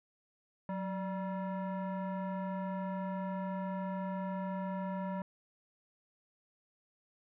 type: tone with frequency modulation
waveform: sine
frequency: 185 Hz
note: F#3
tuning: in tune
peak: -33 dBFS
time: 0.69-5.22 s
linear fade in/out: 2 ms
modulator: 774 Hz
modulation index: 0.94
effects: tanh soft clip ceiling -32 dBFS